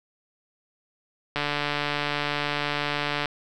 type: click train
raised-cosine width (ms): 0.3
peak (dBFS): -10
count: 278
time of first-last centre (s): 1.36-3.257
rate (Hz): 146
effects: none